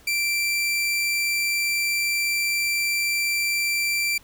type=tone; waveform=sawtooth; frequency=2349 Hz; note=D7; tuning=in tune; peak=-18 dBFS; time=0.07-4.18 s; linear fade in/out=5 ms; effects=pink hiss -53 dBFS RMS until 4.23 s